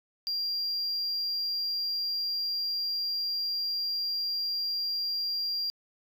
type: tone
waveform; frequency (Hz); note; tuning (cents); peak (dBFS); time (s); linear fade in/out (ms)
sine; 4768; D8; +25; -26; 0.27-5.7; 0
effects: tanh soft clip ceiling -27 dBFS + 11-bit